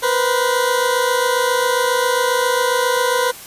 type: tone pair together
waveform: 20% pulse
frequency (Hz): 482.6 / 510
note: B4 / C5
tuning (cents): -40 / -44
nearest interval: minor second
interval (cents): 96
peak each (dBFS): -13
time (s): 0.02-3.32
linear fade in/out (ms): 20
effects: white hiss -36 dBFS RMS until 3.46 s + resampled to 32000 Hz